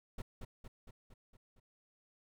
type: noise with echo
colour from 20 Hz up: brown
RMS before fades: -41 dBFS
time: 0.18-0.22 s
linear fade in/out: 5 ms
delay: 230 ms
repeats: 6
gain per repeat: -4 dB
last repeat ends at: 1.6 s
effects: none